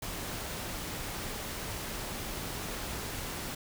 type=noise; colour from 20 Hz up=pink; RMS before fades=-38 dBFS; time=0.02-3.55 s; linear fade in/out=5 ms; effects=none